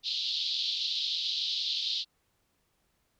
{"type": "band-pass noise", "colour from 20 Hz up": "white", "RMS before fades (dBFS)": -32, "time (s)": [0.03, 2.05], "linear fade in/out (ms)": 50, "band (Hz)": [3300, 4400], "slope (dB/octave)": 48, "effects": ["pink hiss -74 dBFS RMS until 3.19 s"]}